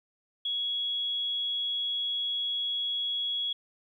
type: tone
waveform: sine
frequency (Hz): 3340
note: G#7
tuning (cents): +9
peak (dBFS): -28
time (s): 0.45-3.53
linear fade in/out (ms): 5
effects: 11-bit

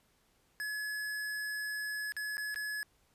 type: tone with dropouts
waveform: square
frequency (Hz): 1700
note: G#6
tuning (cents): +40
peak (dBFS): -36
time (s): 0.6-2.83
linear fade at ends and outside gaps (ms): 0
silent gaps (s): 2.121-2.166 / 2.37-2.38 / 2.544-2.559
effects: pink hiss -71 dBFS RMS until 3.14 s + resampled to 32000 Hz

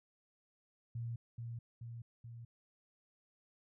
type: tone with echo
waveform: sine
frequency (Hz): 117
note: A#2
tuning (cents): +7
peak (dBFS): -38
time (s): 0.95-1.16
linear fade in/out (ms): 5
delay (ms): 430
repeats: 3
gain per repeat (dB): -3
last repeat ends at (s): 2.45
effects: none

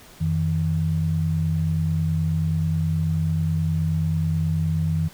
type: tone pair together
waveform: sine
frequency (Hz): 89.95 / 159.3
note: F#2 / D#3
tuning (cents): -48 / +41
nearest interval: minor seventh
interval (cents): 989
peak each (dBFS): -24 / -21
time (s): 0.2-5.09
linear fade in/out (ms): 20
effects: pink hiss -47 dBFS RMS until 5.13 s

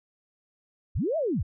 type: linear two-way sweep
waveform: sine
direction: up then down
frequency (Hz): 32.47 to 676 to 44.04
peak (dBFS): -24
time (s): 0.95-1.43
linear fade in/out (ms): 10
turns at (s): 1.17
effects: none

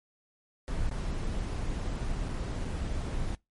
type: noise with dropouts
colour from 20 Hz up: brown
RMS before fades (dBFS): -32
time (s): 0.68-3.35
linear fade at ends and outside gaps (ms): 0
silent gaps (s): 0.895-0.913 / 2.286-2.291 / 2.646-2.651
effects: noise-tail reverb RT60 0.2 s tail -24 dB re dry + MP3 48 kbps

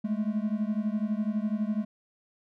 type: beating tone pair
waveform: triangle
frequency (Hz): 207.7 / 219.7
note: G#3 / A3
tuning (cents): 0 / -2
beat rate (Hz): 12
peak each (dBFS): -27 / -28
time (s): 0.04-1.85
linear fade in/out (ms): 10
effects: none

